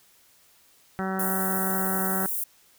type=harmonic tone; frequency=190 Hz; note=F#3; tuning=46 cents sharp; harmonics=1 / 2 / 3 / 4 / 5 / 6 / 7 / 8 / 9 / 10; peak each=-29 / -34 / -39 / -34 / -41 / -42 / -36 / -38 / -44 / -44 dBFS; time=0.99-2.26 s; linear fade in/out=0 ms
type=high-pass noise; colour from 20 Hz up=white; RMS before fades=-29 dBFS; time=1.19-2.44 s; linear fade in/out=5 ms; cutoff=10000 Hz; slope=24 dB/octave
effects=white hiss -59 dBFS RMS until 2.78 s